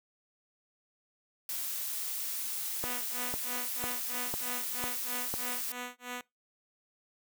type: noise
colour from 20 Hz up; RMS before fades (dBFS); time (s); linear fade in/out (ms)
blue; -36; 1.49-5.72; 2
type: tone with tremolo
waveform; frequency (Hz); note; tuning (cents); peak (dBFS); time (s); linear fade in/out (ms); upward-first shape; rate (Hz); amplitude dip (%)
5% pulse; 246.9; B3; 0; -25; 2.83-6.21; 2; sine; 3.1; 100
type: click train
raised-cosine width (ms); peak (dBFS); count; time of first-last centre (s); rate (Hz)
1; -21; 6; 2.84-5.34; 2
effects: noise-tail reverb RT60 0.2 s tail -23 dB re dry